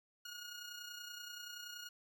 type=tone with amplitude modulation; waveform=15% pulse; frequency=1437 Hz; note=F6; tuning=49 cents sharp; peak=-38 dBFS; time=0.25-1.89 s; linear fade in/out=5 ms; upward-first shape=sine; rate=30.5 Hz; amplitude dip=50%; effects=none